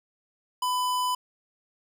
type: tone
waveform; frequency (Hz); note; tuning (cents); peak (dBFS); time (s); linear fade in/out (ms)
square; 1000; B5; +21; -25; 0.62-1.15; 5
effects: none